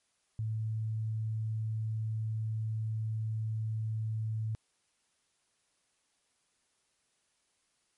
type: tone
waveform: sine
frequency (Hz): 110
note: A2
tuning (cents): 0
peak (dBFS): -31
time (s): 0.39-4.55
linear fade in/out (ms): 0
effects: white hiss -75 dBFS RMS until 7.97 s + MP3 48 kbps